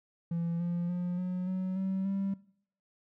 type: tone with pitch steps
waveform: triangle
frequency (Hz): 169.1 / 173.25 / 177.51 / 181.87 / 186.33 / 190.91 / 195.6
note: E3 / F3 / F3 / F#3 / F#3 / G3 / G3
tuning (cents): +44 / -14 / +28 / -30 / +12 / -46 / -4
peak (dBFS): -27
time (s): 0.31-2.34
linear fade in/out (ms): 5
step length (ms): 290
effects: noise-tail reverb RT60 0.6 s tail -21 dB re dry + tanh soft clip ceiling -23 dBFS